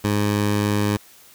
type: tone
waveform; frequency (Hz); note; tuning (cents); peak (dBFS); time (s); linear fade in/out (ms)
15% pulse; 103.4; G#2; -7; -12; 0.04-0.97; 5
effects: white hiss -49 dBFS RMS until 1.34 s